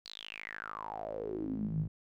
sawtooth tone with band-pass filter sweep, 53.5 Hz, A1, 48 cents flat, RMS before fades -39 dBFS, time 0.05-1.88 s, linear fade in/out 10 ms, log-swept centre 4500 to 130 Hz, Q 9.3, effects none

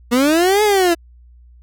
30% pulse linear two-way sweep, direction up then down, 233.1 to 430.5 to 329.9 Hz, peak -9 dBFS, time 0.11-0.95 s, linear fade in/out 20 ms, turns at 0.63 s, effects added 60 Hz sine -42 dBFS peak until 1.62 s

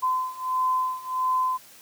sine beating tone pair, 1023 / 1024.5 Hz, C6 / C6, -39 / -37 cents, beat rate 1.5 Hz, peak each -27 / -25 dBFS, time 0.02-1.58 s, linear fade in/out 20 ms, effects white hiss -50 dBFS RMS until 1.81 s + high-pass 80 Hz 12 dB/octave

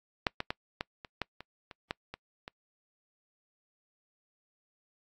clicks, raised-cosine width 0.3 ms, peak -9 / -16 / -15 / -16 / -27 / -15 / -27 / -29 / -16 / -24 / -25 dBFS, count 11, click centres 0.268 / 0.404 / 0.505 / 0.809 / 1.048 / 1.217 / 1.406 / 1.712 / 1.909 / 2.14 / 2.479 s, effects noise-tail reverb RT60 0.1 s tail -26 dB re dry + AAC 48 kbps

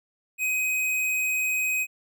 square tone, 2517 Hz, D#7, 19 cents sharp, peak -24 dBFS, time 0.38-1.87 s, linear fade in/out 50 ms, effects none

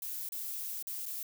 violet noise with dropouts, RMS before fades -39 dBFS, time 0.02-1.23 s, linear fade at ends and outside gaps 2 ms, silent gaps 0.29-0.321 / 0.826-0.87 / 1.056-1.062 s, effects none

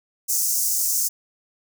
pink high-pass noise, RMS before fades -22 dBFS, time 0.28-1.09 s, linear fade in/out 20 ms, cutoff 5600 Hz, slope 48 dB/octave, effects none

